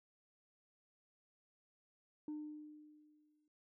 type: tone with exponential decay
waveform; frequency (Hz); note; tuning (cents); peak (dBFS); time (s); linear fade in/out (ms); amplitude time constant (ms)
sine; 302; D4; +48; -38; 2.28-3.48; 2; 260
effects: noise-tail reverb RT60 0.3 s tail -25 dB re dry + tanh soft clip ceiling -39 dBFS